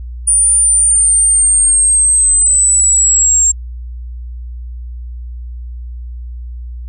sine linear sweep, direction down, 9397 to 7459 Hz, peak -7 dBFS, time 0.27-3.52 s, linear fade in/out 10 ms, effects added 60 Hz sine -23 dBFS peak until 6.88 s

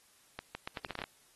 accelerating click train, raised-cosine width 0.3 ms, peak -22 dBFS, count 10, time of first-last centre 0.39-1.04 s, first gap 160 ms, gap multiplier 0.78, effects white hiss -65 dBFS RMS until 1.35 s + AAC 32 kbps

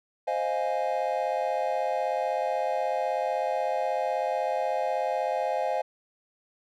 triangle chord, F minor seventh, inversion second, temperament equal, 523.3 / 622.3 / 698.5 / 830.6 Hz, C5 / Eb5 / F5 / Ab5, 0 / 0 / 0 / 0 cents, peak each -29 dBFS, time 0.27-5.82 s, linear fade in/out 10 ms, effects none

